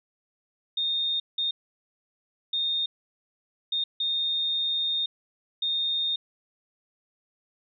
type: tone bursts at uneven times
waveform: sine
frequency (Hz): 3669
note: A#7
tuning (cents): -28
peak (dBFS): -24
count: 6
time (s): 0.77-1.2 / 1.38-1.51 / 2.53-2.86 / 3.72-3.84 / 4-5.06 / 5.62-6.16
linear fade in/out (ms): 5
effects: none